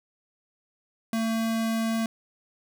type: tone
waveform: square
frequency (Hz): 225.3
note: A3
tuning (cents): +41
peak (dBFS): -25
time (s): 1.13-2.06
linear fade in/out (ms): 2
effects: none